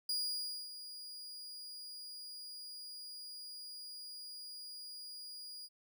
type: tone with ADSR envelope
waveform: 40% pulse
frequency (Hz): 4870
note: D#8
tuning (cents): -38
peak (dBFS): -32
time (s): 0.09-5.69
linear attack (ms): 4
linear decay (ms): 590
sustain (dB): -13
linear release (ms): 42
effects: none